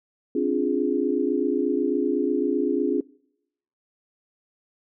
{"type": "chord", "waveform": "sine", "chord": "D half-diminished seventh", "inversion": "third", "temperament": "equal with one note detuned", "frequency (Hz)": [265.7, 293.7, 349.2, 415.3], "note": ["C4", "D4", "F4", "Ab4"], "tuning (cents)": [27, 0, 0, 0], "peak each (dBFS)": -26, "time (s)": [0.35, 3.01], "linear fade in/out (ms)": 5, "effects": ["noise-tail reverb RT60 0.8 s tail -25 dB re dry"]}